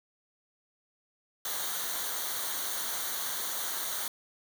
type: noise with comb filter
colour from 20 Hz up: white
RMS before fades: -34 dBFS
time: 1.45-4.08 s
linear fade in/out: 2 ms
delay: 0.39 ms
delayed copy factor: -0.7
effects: none